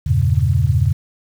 sine chord, E diminished seventh, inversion none, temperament equal, 82.41 / 98 / 116.54 / 138.59 Hz, E2 / G2 / Bb2 / Db3, 0 / 0 / 0 / 0 cents, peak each -18 dBFS, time 0.06-0.93 s, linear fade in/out 10 ms, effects 7-bit

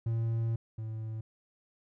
triangle tone pair in turn, 114.2 / 110.5 Hz, A#2 / A2, -35 / +8 cents, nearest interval minor second, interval 57 cents, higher first, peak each -26 / -33 dBFS, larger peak first, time 0.06-0.56 / 0.78-1.21 s, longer first, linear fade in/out 5 ms, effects none

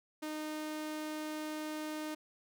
sawtooth tone, 307.4 Hz, D#4, 21 cents flat, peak -34 dBFS, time 0.22-2.15 s, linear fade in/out 10 ms, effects none

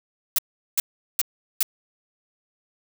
blue noise bursts, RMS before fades -20 dBFS, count 4, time 0.36-1.63 s, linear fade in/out 2 ms, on 25 ms, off 390 ms, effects none

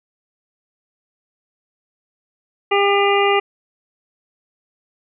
harmonic tone, 401.2 Hz, G4, 40 cents sharp, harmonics 1 / 2 / 3 / 5 / 6 / 7, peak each -16 / -19 / -21 / -23 / -24 / -24 dBFS, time 2.71-3.4 s, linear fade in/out 10 ms, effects none

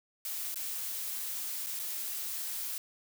blue noise with dropouts, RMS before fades -37 dBFS, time 0.25-2.78 s, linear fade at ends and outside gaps 1 ms, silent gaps 0.544-0.558 / 1.663-1.668 / 1.793-1.797 s, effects none

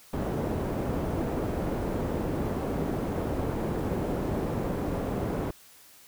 white low-pass noise, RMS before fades -30 dBFS, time 0.13-5.51 s, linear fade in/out 5 ms, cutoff 430 Hz, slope 12 dB/octave, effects white hiss -54 dBFS RMS until 6.07 s

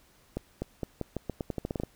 accelerating click train, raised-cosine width 2 ms, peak -18 dBFS, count 14, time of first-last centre 0.37-1.835 s, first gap 250 ms, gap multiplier 0.85, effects pink hiss -62 dBFS RMS until 1.95 s

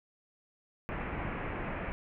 pink low-pass noise, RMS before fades -37 dBFS, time 0.89-1.92 s, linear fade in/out 0 ms, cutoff 2500 Hz, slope 48 dB/octave, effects none

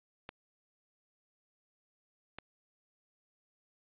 clicks, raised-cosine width 0.3 ms, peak -26 dBFS, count 2, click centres 0.291 / 2.386 s, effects resampled to 8000 Hz + 11-bit

